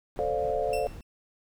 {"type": "noise with tremolo", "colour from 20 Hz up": "brown", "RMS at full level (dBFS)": -40, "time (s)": [0.16, 1.01], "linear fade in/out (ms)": 0, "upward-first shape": "triangle", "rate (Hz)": 4.2, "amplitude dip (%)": 30}
{"type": "chord", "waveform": "sine", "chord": "D minor seventh", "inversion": "second", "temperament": "equal with one note detuned", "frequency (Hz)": [440, 523.3, 587.3, 703.7], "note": ["A4", "C5", "D5", "F5"], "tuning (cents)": [0, 0, 0, 13], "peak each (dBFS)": -31, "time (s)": [0.19, 0.87], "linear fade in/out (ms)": 0}
{"type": "tone with exponential decay", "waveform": "sawtooth", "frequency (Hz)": 2688, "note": "E7", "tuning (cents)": 33, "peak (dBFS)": -30, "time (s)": [0.73, 1.03], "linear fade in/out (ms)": 2, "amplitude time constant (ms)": 65}
{"effects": []}